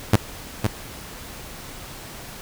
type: tone with echo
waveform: sawtooth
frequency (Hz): 106.9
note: A2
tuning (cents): -49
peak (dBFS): -7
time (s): 0.13-0.16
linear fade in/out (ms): 5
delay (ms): 510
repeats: 1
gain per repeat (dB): -6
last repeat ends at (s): 0.67
effects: pink hiss -38 dBFS RMS until 2.41 s